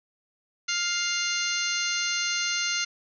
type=harmonic tone; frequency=701 Hz; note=F5; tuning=6 cents sharp; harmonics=2 / 3 / 4 / 5 / 6 / 7 / 8 / 9; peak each=-32 / -32 / -32 / -38 / -32 / -38 / -38 / -32 dBFS; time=0.68-2.85 s; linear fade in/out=10 ms; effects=none